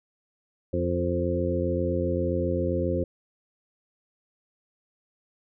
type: harmonic tone with a mistuned harmonic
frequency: 87.5 Hz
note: F2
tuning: 4 cents sharp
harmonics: 1 / 2 / 3 / 4 / 5 / 6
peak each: -29 / -32 / -32 / -30 / -34 / -29 dBFS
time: 0.73-3.04 s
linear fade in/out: 5 ms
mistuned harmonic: 5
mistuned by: +22 cents
effects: none